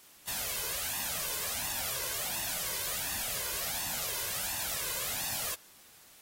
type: noise with flanger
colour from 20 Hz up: white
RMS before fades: -35 dBFS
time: 0.27-5.55 s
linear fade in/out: 10 ms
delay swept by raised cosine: 1.1 to 1.99 ms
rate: 1.4 Hz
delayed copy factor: +0.7
effects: white hiss -57 dBFS RMS until 6.21 s + AAC 48 kbps